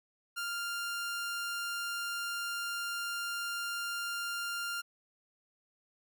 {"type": "tone", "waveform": "sawtooth", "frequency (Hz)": 1396.9, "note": "F6", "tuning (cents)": 0, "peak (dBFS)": -31, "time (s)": [0.36, 4.82], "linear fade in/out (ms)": 20, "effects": []}